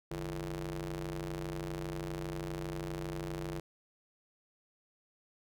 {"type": "ring-modulated tone", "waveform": "sawtooth", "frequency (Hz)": 92.5, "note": "F#2", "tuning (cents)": 0, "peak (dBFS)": -30, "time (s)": [0.11, 3.6], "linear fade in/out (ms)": 5, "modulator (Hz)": 245, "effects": []}